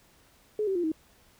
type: tone with pitch steps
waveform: sine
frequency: 424.8 / 385.1 / 349.1 / 316.4 Hz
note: G#4 / G4 / F4 / D#4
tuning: +39 / -31 / -1 / +29 cents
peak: -25 dBFS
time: 0.59-0.918 s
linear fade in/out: 2 ms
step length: 82 ms
effects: pink hiss -61 dBFS RMS until 1.39 s